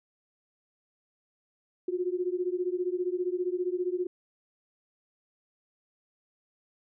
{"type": "beating tone pair", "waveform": "sine", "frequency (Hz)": [354.4, 369.4], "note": ["F4", "F#4"], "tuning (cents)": [25, -3], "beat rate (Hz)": 15, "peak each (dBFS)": [-30, -31], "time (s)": [1.88, 4.07], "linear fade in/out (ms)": 5, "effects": []}